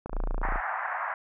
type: click train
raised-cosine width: 1 ms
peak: -21 dBFS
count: 15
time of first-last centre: 0.06-0.558 s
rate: 28.1 Hz
type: tone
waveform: sine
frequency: 30.5 Hz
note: B0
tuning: 21 cents flat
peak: -26 dBFS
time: 0.1-0.61 s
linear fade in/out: 50 ms
type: band-pass noise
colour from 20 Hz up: pink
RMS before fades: -32 dBFS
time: 0.43-1.14 s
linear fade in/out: 2 ms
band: 710 to 1900 Hz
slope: 48 dB/octave
effects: none